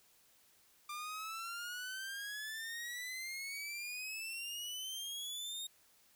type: exponential sweep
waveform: sawtooth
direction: up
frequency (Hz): 1188 to 3729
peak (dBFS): -38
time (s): 0.89-5.67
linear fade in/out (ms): 5
effects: white hiss -68 dBFS RMS until 6.15 s